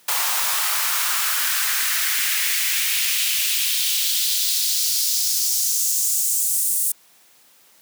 white noise with high-pass filter sweep, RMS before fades -21 dBFS, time 0.08-6.92 s, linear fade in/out 5 ms, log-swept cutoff 860 to 9200 Hz, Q 2, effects white hiss -54 dBFS RMS until 7.81 s + high-pass 150 Hz 12 dB/octave

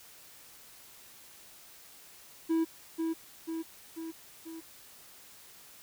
triangle tone with echo, 326.2 Hz, E4, 18 cents flat, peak -23 dBFS, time 2.49-2.65 s, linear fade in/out 20 ms, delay 490 ms, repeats 4, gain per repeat -4 dB, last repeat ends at 4.61 s, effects white hiss -54 dBFS RMS until 5.82 s

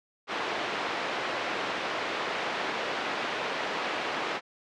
pink band-pass noise, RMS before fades -32 dBFS, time 0.27-4.41 s, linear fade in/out 50 ms, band 440 to 3100 Hz, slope 12 dB/octave, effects low-pass 6000 Hz 12 dB/octave

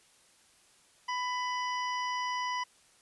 harmonic tone with a mistuned harmonic, 995 Hz, B5, 13 cents sharp, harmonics 1 / 2 / 3 / 5 / 6, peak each -32 / -38 / -42 / -46 / -48 dBFS, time 1.08-2.64 s, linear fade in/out 10 ms, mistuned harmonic 6, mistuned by -79 cents, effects white hiss -63 dBFS RMS until 3.01 s + resampled to 24000 Hz

